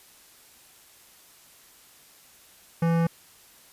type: tone with hard clipping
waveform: sine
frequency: 166.8 Hz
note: E3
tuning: 21 cents sharp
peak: -22 dBFS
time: 2.82-3.07 s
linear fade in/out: 5 ms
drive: 17 dB
effects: white hiss -54 dBFS RMS until 3.72 s + resampled to 32000 Hz